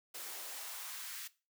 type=noise with high-pass filter sweep; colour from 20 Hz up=white; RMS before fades=-45 dBFS; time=0.14-1.28 s; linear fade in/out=10 ms; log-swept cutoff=340 to 1800 Hz; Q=1.2; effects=noise-tail reverb RT60 0.3 s tail -18 dB re dry